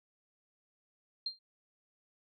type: tone with exponential decay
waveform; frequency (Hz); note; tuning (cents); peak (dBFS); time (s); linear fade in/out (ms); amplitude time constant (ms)
sine; 4186; C8; 0; -30; 1.26-1.39; 5; 27
effects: none